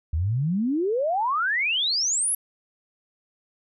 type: exponential sweep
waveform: sine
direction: up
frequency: 73.42 to 11510 Hz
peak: -21 dBFS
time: 0.13-2.35 s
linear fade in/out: 5 ms
effects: none